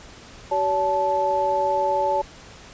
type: tone cluster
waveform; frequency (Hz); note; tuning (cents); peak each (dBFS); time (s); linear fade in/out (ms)
sine; 380.6 / 568 / 873; F#4 / C#5 / A5; +49 / +42 / -14; -29 / -23 / -21; 0.51-2.22; 10
effects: pink hiss -44 dBFS RMS until 2.73 s + resampled to 16000 Hz